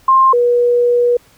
sine tone pair in turn, 1058 / 483.4 Hz, C6 / B4, +19 / -37 cents, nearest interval octave + major second, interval 1356 cents, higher first, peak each -6 / -9 dBFS, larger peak first, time 0.08-0.33 / 0.33-1.17 s, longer second, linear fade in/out 5 ms, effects pink hiss -49 dBFS RMS until 1.37 s

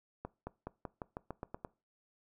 accelerating click train, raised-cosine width 1 ms, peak -26 dBFS, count 10, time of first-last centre 0.25-1.648 s, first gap 220 ms, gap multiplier 0.91, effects noise-tail reverb RT60 0.3 s tail -21 dB re dry

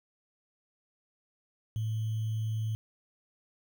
sine tone with sample-and-hold, 110 Hz, A2, in tune, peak -29 dBFS, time 1.76-2.75 s, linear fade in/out 0 ms, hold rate 3150 Hz, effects none

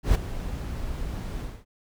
brown noise with ADSR envelope, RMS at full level -18 dBFS, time 0.03-1.65 s, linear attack 120 ms, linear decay 10 ms, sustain -14 dB, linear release 240 ms, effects none

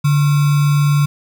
sine tone with sample-and-hold, 145.4 Hz, D3, 17 cents flat, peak -10 dBFS, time 0.04-1.06 s, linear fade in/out 10 ms, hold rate 1225 Hz, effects none

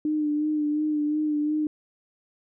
sine tone with vibrato, 301.3 Hz, D4, 44 cents sharp, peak -22 dBFS, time 0.05-1.67 s, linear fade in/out 2 ms, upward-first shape sine, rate 2.8 Hz, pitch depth 30 cents each way, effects none

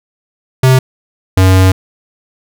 square tone pair in turn, 130.1 / 93.92 Hz, C3 / F#2, -9 / +26 cents, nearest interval tritone, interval 565 cents, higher first, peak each -5 dBFS, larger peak neither, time 0.63-0.79 / 1.37-1.72 s, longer second, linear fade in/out 5 ms, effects none

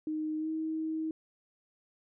sine tone with pitch glide, 310 to 317.2 Hz, D#4 to D#4, -6 to +33 cents, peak -31 dBFS, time 0.07-1.11 s, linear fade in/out 2 ms, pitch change +39 cents, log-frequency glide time 0.38-0.49 s, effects none

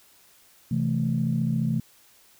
sine chord, A minor, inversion first, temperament equal, 130.81 / 164.81 / 220 Hz, C3 / E3 / A3, 0 / 0 / 0 cents, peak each -26 dBFS, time 0.71-1.8 s, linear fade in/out 5 ms, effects tanh soft clip ceiling -13 dBFS + white hiss -57 dBFS RMS until 2.39 s

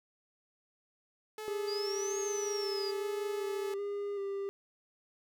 sawtooth tone, 430.1 Hz, A4, 39 cents flat, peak -36 dBFS, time 1.38-3.74 s, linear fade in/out 2 ms
triangle tone with vibrato, 400.8 Hz, G4, 38 cents sharp, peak -32 dBFS, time 1.48-4.49 s, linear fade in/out 0 ms, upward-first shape square, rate 1.3 Hz, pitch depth 21 cents each way
sine exponential two-way sweep, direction up then down, 4699 to 6580 to 4776 Hz, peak -38 dBFS, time 1.67-2.92 s, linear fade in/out 20 ms, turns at 2.18 s
effects none

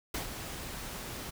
pink noise with ADSR envelope, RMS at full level -34 dBFS, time 0.14-1.31 s, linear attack 5 ms, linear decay 120 ms, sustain -7 dB, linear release 18 ms, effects none

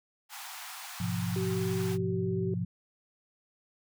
pink high-pass noise, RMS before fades -43 dBFS, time 0.29-1.98 s, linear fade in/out 50 ms, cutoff 710 Hz, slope 96 dB/octave
sine chord, F diminished, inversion first, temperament just, 104.77 / 125.72 / 174.61 Hz, Ab2 / Cb3 / F3, +16 / +31 / 0 cents, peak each -34 / -36 / -32 dBFS, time 1-2.65 s, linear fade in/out 5 ms
sine tone with vibrato, 380.4 Hz, F#4, 48 cents sharp, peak -32 dBFS, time 1.36-2.54 s, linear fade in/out 2 ms, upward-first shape sine, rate 17 Hz, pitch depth 9 cents each way
effects none

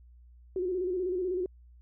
sine tone with vibrato, 365.4 Hz, F#4, 22 cents flat, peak -28 dBFS, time 0.56-1.46 s, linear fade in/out 2 ms, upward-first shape square, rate 16 Hz, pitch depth 54 cents each way, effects added 60 Hz sine -52 dBFS peak until 1.81 s

